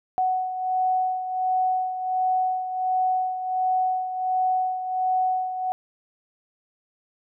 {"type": "beating tone pair", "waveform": "sine", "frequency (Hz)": [743, 744.4], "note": ["F#5", "F#5"], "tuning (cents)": [7, 10], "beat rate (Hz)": 1.4, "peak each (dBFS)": [-22, -29], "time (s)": [0.18, 5.72], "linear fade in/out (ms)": 0, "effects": []}